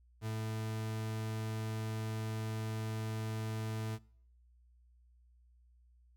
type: tone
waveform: 40% pulse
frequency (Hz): 110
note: A2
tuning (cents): 0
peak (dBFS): -35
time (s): 0.21-3.99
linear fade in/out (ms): 50
effects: noise-tail reverb RT60 0.6 s tail -24 dB re dry + added 60 Hz sine -62 dBFS peak until 6.16 s